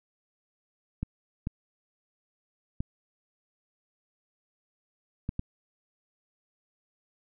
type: clicks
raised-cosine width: 5 ms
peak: -18 dBFS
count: 5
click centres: 1.03 / 1.471 / 2.805 / 5.291 / 5.394 s
effects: none